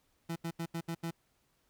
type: tone bursts at uneven times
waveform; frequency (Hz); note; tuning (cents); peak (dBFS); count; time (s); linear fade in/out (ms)
30% pulse; 166.6; E3; +19; -32; 6; 0.29-0.36 / 0.44-0.51 / 0.59-0.66 / 0.74-0.81 / 0.88-0.95 / 1.03-1.11; 10
effects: pink hiss -74 dBFS RMS until 1.69 s